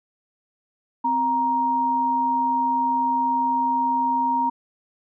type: tone pair together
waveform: sine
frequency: 260.2 / 938 Hz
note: C4 / A#5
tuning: -9 / +11 cents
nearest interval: octave + minor seventh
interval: 2220 cents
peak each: -28 / -19 dBFS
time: 1.04-4.5 s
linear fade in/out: 10 ms
effects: none